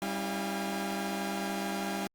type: tone cluster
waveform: sawtooth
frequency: 196.6 / 274.8 / 323.5 / 696 / 811 Hz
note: G3 / C#4 / E4 / F5 / G#5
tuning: +5 / -15 / -32 / -6 / -41 cents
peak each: -31 / -40 / -36 / -37 / -35 dBFS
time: 0.02-2.07 s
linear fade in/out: 0 ms
effects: Opus 48 kbps